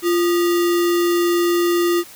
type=tone with sample-and-hold; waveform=sine; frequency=346.7 Hz; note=F4; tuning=13 cents flat; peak=-14 dBFS; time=0.02-2.04 s; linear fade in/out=50 ms; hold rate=1575 Hz; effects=white hiss -41 dBFS RMS until 2.15 s